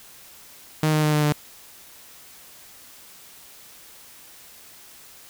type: tone with pitch steps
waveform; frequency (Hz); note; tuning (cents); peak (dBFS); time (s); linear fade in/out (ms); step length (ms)
sawtooth; 155.1 / 153.5 / 151.91 / 150.34 / 148.78; D#3 / D#3 / D#3 / D3 / D3; -5 / -23 / -41 / +41 / +23; -14; 0.83-1.325; 2; 99
effects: white hiss -47 dBFS RMS until 5.29 s